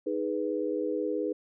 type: chord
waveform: sine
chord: G# minor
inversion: second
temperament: equal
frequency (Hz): 311.1 / 415.3 / 493.9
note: D#4 / G#4 / B4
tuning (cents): 0 / 0 / 0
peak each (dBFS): -32 / -32 / -32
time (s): 0.06-1.33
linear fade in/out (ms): 10
effects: none